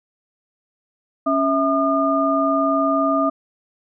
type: tone cluster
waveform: sine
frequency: 276.6 / 653 / 1214 Hz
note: C#4 / E5 / D#6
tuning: -4 / -17 / -43 cents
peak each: -20 dBFS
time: 1.26-3.3 s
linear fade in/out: 10 ms
effects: none